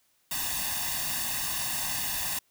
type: noise with comb filter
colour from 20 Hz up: white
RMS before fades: -31 dBFS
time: 0.31-2.39 s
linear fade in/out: 5 ms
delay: 1.1 ms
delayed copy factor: +0.9
effects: white hiss -69 dBFS RMS until 2.5 s